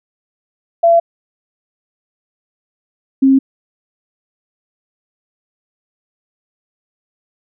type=tone pair in turn; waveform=sine; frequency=676 / 268.3 Hz; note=E5 / C4; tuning=+43 / +44 cents; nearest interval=octave + major third; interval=1599 cents; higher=first; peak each=-6 dBFS; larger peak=neither; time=0.83-1 / 3.22-3.39 s; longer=neither; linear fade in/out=10 ms; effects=none